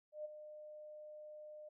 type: tone with ADSR envelope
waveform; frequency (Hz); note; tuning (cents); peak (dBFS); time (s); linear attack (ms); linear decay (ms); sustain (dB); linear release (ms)
sine; 606; D#5; -46; -40; 0.12-1.69; 130; 16; -10; 8
effects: none